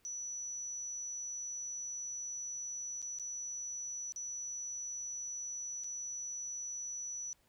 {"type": "tone with dropouts", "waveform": "sine", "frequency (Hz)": 5920, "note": "F#8", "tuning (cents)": 0, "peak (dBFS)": -39, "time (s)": [0.05, 7.33], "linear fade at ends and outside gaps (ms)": 0, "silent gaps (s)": [[3.018, 3.026], [3.187, 3.197], [4.122, 4.161], [5.837, 5.843]], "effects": ["pink hiss -72 dBFS RMS until 7.48 s"]}